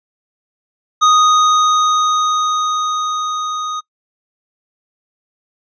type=tone with level ramp; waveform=square; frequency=1244.5 Hz; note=D#6; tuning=in tune; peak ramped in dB=-8 to -21 dBFS; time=1.01-3.81 s; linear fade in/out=20 ms; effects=noise-tail reverb RT60 0.1 s tail -23 dB re dry + resampled to 16000 Hz